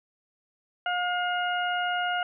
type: harmonic tone with a mistuned harmonic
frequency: 715 Hz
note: F5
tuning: 41 cents sharp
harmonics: 1 / 2 / 3 / 4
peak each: -28 / -29 / -40 / -34 dBFS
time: 0.86-2.23 s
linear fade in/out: 2 ms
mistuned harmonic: 3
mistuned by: -27 cents
effects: none